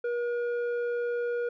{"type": "tone with low-pass filter", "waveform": "square", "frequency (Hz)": 479, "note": "A#4", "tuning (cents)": 47, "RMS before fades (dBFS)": -30, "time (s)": [0.04, 1.49], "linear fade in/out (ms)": 5, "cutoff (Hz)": 1100, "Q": 1.8, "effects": []}